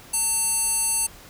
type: tone with band-pass filter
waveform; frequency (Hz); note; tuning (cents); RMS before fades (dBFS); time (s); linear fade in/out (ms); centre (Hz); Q
square; 900; A5; +39; -23; 0.13-1.07; 10; 9300; 8.4
effects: pink hiss -46 dBFS RMS until 1.29 s